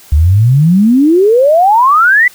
sine exponential sweep, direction up, 69.6 to 2029 Hz, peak -4 dBFS, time 0.12-2.28 s, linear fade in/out 5 ms, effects white hiss -39 dBFS RMS until 2.34 s

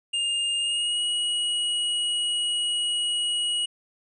square tone with pitch glide, 2819 to 2905 Hz, F7 to F#7, +16 to -32 cents, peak -24 dBFS, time 0.13-3.66 s, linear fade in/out 10 ms, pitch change +52 cents, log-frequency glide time 0.59-1.01 s, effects resampled to 24000 Hz

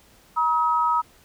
sine tone pair together, 954.4 / 1274 Hz, A#5 / D#6, +41 / +41 cents, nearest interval perfect fourth, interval 500 cents, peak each -21 dBFS, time 0.36-1.02 s, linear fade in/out 20 ms, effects pink hiss -55 dBFS RMS until 1.24 s

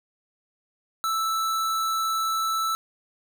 square tone, 1318.5 Hz, E6, in tune, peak -24 dBFS, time 1.04-2.75 s, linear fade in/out 0 ms, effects none

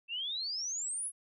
sine exponential sweep, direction up, 2637 to 11030 Hz, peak -34 dBFS, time 0.08-1.12 s, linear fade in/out 50 ms, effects none

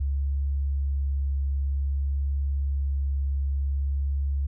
sine tone with vibrato, 69.3 Hz, C#2, in tune, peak -23 dBFS, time 0-4.47 s, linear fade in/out 10 ms, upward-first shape triangle, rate 0.53 Hz, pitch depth 9 cents each way, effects none

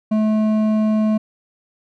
triangle tone with hard clipping, 215.9 Hz, A3, 33 cents flat, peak -16 dBFS, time 0.11-1.18 s, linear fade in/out 10 ms, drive 12 dB, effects none

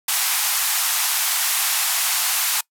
white band-pass noise, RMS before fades -21 dBFS, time 0.08-2.61 s, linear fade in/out 5 ms, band 730 to 15000 Hz, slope 48 dB/octave, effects noise-tail reverb RT60 0.1 s tail -23 dB re dry

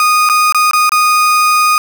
35% pulse tone with dropouts, 1236 Hz, D#6, 12 cents flat, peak -6 dBFS, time 0-1.78 s, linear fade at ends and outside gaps 1 ms, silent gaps 0.29-0.297 / 0.524-0.546 / 0.711-0.733 / 0.894-0.919 s, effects none

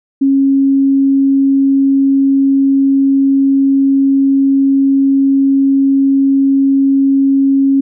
sine tone, 273.1 Hz, C#4, 26 cents flat, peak -7 dBFS, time 0.21-7.81 s, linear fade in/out 10 ms, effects none

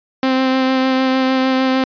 sawtooth tone with vibrato, 261.6 Hz, C4, in tune, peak -9 dBFS, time 0.23-1.84 s, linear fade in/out 2 ms, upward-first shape sine, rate 6.6 Hz, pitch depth 13 cents each way, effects resampled to 11025 Hz

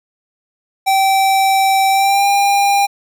square tone with pitch glide, 775 to 801.4 Hz, G5 to G5, -20 to +38 cents, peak -11 dBFS, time 0.86-2.87 s, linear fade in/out 20 ms, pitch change +58 cents, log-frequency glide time 1.9-2.27 s, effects none

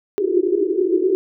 white band-pass noise, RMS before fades -18 dBFS, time 0.18-1.15 s, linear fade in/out 0 ms, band 340 to 400 Hz, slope 96 dB/octave, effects none

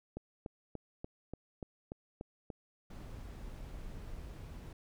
click train, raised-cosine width 2 ms, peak -28 dBFS, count 9, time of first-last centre 0.17-2.502 s, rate 3.43 Hz
brown noise, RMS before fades -46 dBFS, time 2.9-4.73 s, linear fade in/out 5 ms
effects none

